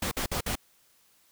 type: noise bursts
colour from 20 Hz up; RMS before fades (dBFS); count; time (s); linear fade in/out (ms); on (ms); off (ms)
pink; -30; 4; 0.02-0.555; 5; 94; 53
effects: white hiss -64 dBFS RMS until 1.31 s